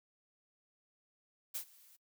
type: noise with ADSR envelope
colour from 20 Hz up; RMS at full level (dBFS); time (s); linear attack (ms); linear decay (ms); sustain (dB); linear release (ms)
blue; -38; 1.54-1.97; 15; 88; -24; 18
effects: noise-tail reverb RT60 0.1 s tail -25 dB re dry